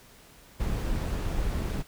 brown noise, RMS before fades -29 dBFS, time 0.59-1.83 s, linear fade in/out 20 ms, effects pink hiss -54 dBFS RMS until 1.87 s

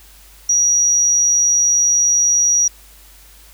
sine tone, 5770 Hz, F#8, 44 cents flat, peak -11 dBFS, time 0.49-2.68 s, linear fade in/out 5 ms, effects added 50 Hz sine -45 dBFS peak until 3.53 s + white hiss -46 dBFS RMS until 3.53 s

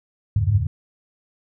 sine tone cluster, 74.9 / 89.9 / 99.7 / 105.3 / 141.9 Hz, D2 / F#2 / G2 / G#2 / C#3, +35 / -49 / +30 / +24 / +41 cents, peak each -28 / -23 / -21 / -19 / -28 dBFS, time 0.36-0.67 s, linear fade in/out 5 ms, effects none

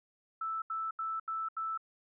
sine tone bursts, 1318.5 Hz, E6, in tune, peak -33 dBFS, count 5, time 0.41-1.776 s, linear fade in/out 5 ms, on 210 ms, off 79 ms, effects none

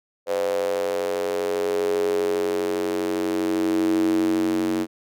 square tone with high-pass filter sweep, 46.25 Hz, F#1, in tune, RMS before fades -23 dBFS, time 0.26-4.87 s, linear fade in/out 50 ms, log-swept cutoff 520 to 290 Hz, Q 8, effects none

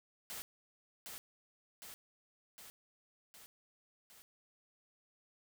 white noise with echo, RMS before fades -45 dBFS, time 0.3-0.42 s, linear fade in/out 0 ms, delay 760 ms, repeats 5, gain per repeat -3 dB, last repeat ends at 4.22 s, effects none

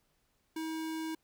square tone, 319.7 Hz, D#4, 47 cents sharp, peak -36 dBFS, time 0.56-1.15 s, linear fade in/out 5 ms, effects pink hiss -75 dBFS RMS until 1.23 s

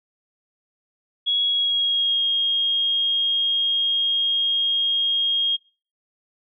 sine tone with pitch glide, 3334 to 3250 Hz, G#7 to G#7, +6 to -38 cents, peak -18 dBFS, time 1.26-5.57 s, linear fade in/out 20 ms, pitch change -44 cents, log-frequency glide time 1.42-2.23 s, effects noise-tail reverb RT60 0.4 s tail -26 dB re dry

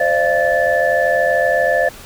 sine tone cluster, 523 / 596 / 684 / 1746 Hz, C5 / D5 / F5 / A6, -1 / +25 / -36 / -14 cents, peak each -18 dBFS, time 0-1.89 s, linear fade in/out 5 ms, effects pink hiss -37 dBFS RMS until 2.05 s

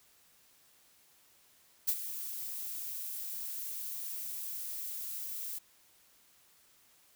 violet noise with ADSR envelope, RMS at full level -28 dBFS, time 1.87-5.59 s, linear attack 18 ms, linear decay 58 ms, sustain -12 dB, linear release 12 ms, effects white hiss -65 dBFS RMS until 7.15 s

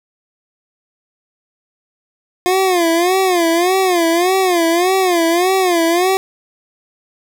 25% pulse tone with vibrato, 355.3 Hz, F4, 30 cents sharp, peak -8 dBFS, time 2.46-6.17 s, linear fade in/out 0 ms, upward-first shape sine, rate 1.7 Hz, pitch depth 130 cents each way, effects none

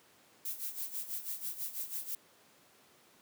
violet noise with tremolo, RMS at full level -37 dBFS, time 0.45-2.15 s, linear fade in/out 2 ms, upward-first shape sine, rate 6.1 Hz, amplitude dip 75%, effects pink hiss -63 dBFS RMS until 3.21 s + high-pass 200 Hz 12 dB/octave

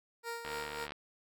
15% pulse tone with tremolo, 466.2 Hz, A#4, in tune, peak -31 dBFS, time 0.23-0.88 s, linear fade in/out 50 ms, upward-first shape sine, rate 3.7 Hz, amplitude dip 55%
click train, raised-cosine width 0.3 ms, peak -25 dBFS, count 36, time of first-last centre 0.45-0.92 s, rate 74.4 Hz
effects none

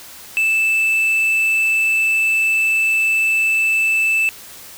triangle tone, 2637 Hz, E7, in tune, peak -12 dBFS, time 0.37-4.29 s, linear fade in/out 0 ms, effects white hiss -38 dBFS RMS until 4.77 s

